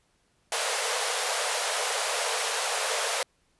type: high-pass noise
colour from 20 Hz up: pink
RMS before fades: -28 dBFS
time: 0.52-3.23 s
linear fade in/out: 2 ms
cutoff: 440 Hz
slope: 96 dB/octave
effects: pink hiss -69 dBFS RMS until 3.59 s + resampled to 24000 Hz